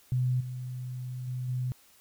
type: tone with level steps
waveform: sine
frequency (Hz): 126.3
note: B2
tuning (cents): +39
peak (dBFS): -24 / -34 / -31 / -28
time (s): 0.12-1.72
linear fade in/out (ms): 0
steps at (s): 0.4 / 1.27 / 1.48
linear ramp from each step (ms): 10
effects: white hiss -60 dBFS RMS until 2 s